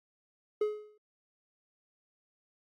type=tone with exponential decay; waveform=triangle; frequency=422.7 Hz; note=G#4; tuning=31 cents sharp; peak=-22 dBFS; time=0.61-0.98 s; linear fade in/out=5 ms; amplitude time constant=79 ms; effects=AAC 64 kbps